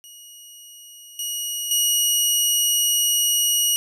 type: tone with level steps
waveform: 15% pulse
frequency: 2900 Hz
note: F#7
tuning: 35 cents flat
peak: -34 / -18 / -10 dBFS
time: 0.04-3.76 s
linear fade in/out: 0 ms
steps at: 1.19 / 1.71 s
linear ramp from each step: 2 ms
effects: none